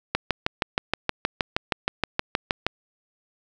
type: click train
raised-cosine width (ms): 0.3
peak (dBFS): -5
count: 17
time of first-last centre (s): 0.15-2.666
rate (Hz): 6.36
effects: none